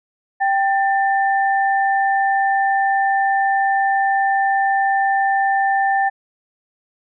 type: tone pair together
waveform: sine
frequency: 784 / 1787.2 Hz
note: G5 / A6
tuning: 0 / +27 cents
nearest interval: octave + major second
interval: 1427 cents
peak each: -15 / -21 dBFS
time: 0.4-6.1 s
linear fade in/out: 20 ms
effects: none